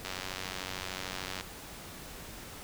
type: click train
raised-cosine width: 0.2 ms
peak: -19 dBFS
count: 128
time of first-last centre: 0.05-1.41 s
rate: 93.4 Hz
effects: pink hiss -46 dBFS RMS until 2.63 s